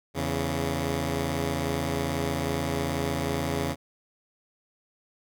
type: tone pair together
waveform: 10% pulse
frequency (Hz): 82.41 / 138.6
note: E2 / C#3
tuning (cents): 0 / 0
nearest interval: major sixth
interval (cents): 900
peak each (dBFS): -21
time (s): 0.14-3.76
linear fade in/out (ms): 50
effects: none